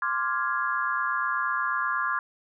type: chord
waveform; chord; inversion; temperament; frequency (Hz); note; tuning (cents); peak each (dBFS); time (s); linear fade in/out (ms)
sine; D half-diminished seventh; third; equal; 1046.5 / 1174.7 / 1396.9 / 1661.2; C6 / D6 / F6 / Ab6; 0 / 0 / 0 / 0; -30; 0.02-2.19; 2
effects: none